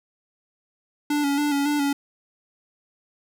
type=tone with vibrato; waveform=square; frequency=287.7 Hz; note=D4; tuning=36 cents flat; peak=-21 dBFS; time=1.1-1.93 s; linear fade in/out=5 ms; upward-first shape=square; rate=3.6 Hz; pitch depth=36 cents each way; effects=none